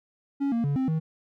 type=tone with pitch steps; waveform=triangle; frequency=279 / 232.3 / 142.4 / 262.3 / 159.1 Hz; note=C#4 / A#3 / C#3 / C4 / D#3; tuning=+11 / -6 / +47 / +4 / +39 cents; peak=-21 dBFS; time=0.4-1 s; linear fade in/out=20 ms; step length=120 ms; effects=none